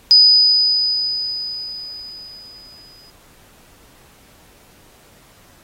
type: tone with exponential decay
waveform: sine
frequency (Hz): 4978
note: D#8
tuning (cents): 0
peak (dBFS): -5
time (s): 0.11-3.1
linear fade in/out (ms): 0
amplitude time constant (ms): 650
effects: pink hiss -50 dBFS RMS until 5.63 s + AAC 48 kbps